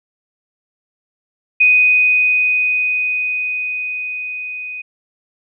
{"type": "tone with level ramp", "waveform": "sine", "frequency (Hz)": 2494, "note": "D#7", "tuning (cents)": 3, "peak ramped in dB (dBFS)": [-7, -25], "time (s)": [1.6, 4.82], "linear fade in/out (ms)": 10, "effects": []}